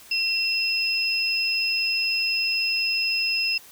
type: tone pair together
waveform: sine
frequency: 2706 / 5108 Hz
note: E7 / D#8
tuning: +45 / +45 cents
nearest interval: major seventh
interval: 1100 cents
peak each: -24 dBFS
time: 0.11-3.58 s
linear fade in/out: 5 ms
effects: white hiss -48 dBFS RMS until 3.71 s